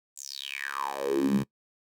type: tone with high-pass filter sweep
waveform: 10% pulse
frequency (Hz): 69.2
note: C#2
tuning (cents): -2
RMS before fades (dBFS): -30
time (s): 0.16-1.44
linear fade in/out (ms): 20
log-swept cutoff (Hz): 7800 to 150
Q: 8.1
effects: noise-tail reverb RT60 0.1 s tail -22 dB re dry